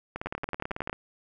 two click trains, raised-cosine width 0.5 ms, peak -16 / -18 dBFS, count 8 / 15, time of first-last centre 0.26-0.896 / 0.16-0.929 s, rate 11 / 18.2 Hz, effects none

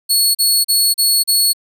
20% pulse tone bursts, 4380 Hz, C#8, 22 cents flat, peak -5 dBFS, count 5, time 0.09-1.534 s, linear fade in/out 20 ms, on 260 ms, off 36 ms, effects none

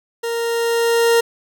40% pulse tone with level ramp, 464.9 Hz, A#4, 5 cents flat, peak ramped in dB -20 to -10 dBFS, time 0.23-1.21 s, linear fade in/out 10 ms, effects none

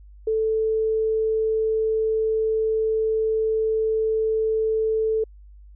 sine tone, 440 Hz, A4, in tune, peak -19 dBFS, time 0.27-5.24 s, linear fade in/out 5 ms, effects added 50 Hz sine -43 dBFS peak until 5.75 s

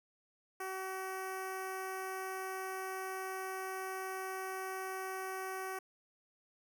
10% pulse tone with notch filter, 378.8 Hz, F#4, 41 cents sharp, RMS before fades -41 dBFS, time 0.6-5.79 s, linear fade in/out 5 ms, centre 3900 Hz, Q 0.64, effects none

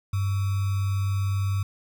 sine tone with sample-and-hold, 98 Hz, G2, in tune, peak -22 dBFS, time 0.13-1.63 s, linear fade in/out 5 ms, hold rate 1225 Hz, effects none

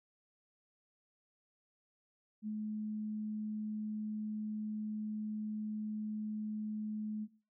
sine tone, 213.7 Hz, G#3, 50 cents sharp, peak -36 dBFS, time 2.42-7.28 s, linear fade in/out 50 ms, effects noise-tail reverb RT60 0.4 s tail -20 dB re dry

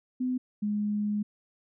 sine tone pair in turn, 253.4 / 208.3 Hz, B3 / G#3, +45 / +5 cents, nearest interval minor third, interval 340 cents, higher first, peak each -26 dBFS, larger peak neither, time 0.2-0.38 / 0.62-1.23 s, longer second, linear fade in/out 10 ms, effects none

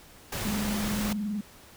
pink noise, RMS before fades -33 dBFS, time 0.32-1.13 s, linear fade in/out 5 ms
sine tone with vibrato, 207.7 Hz, G#3, in tune, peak -28 dBFS, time 0.45-1.41 s, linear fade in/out 5 ms, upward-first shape triangle, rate 20 Hz, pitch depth 110 cents each way
effects pink hiss -52 dBFS RMS until 1.76 s

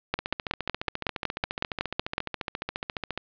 two click trains, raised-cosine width 0.3 ms, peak -14 / -9 dBFS, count 44 / 12, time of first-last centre 0.19-3.176 / 0.14-2.181 s, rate 14.4 / 5.39 Hz, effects resampled to 11025 Hz + 8-bit

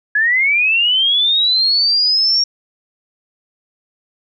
sine linear sweep, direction up, 1669 to 5588 Hz, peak -11 dBFS, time 0.15-2.44 s, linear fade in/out 5 ms, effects none

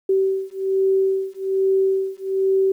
sine beating tone pair, 384.1 / 385.3 Hz, G4 / G4, -35 / -30 cents, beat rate 1.2 Hz, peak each -20 dBFS, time 0.09-2.72 s, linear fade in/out 5 ms, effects 9-bit

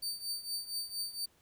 sawtooth tone with tremolo, 4599 Hz, D8, 37 cents flat, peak -30 dBFS, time 0.02-1.26 s, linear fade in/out 10 ms, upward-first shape triangle, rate 4.3 Hz, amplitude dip 85%, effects pink hiss -68 dBFS RMS until 1.41 s

